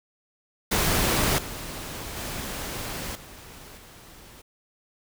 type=noise with level steps; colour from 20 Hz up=pink; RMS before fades=-23 / -36 / -33 / -45 / -48 dBFS; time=0.71-4.42 s; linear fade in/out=10 ms; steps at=1.38 / 2.16 / 3.15 / 3.77 s; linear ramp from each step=5 ms; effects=none